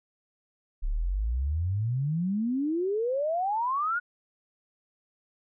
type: exponential sweep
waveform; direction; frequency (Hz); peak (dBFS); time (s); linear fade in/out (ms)
sine; up; 32.7 to 1480; -25; 0.82-4; 20
effects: none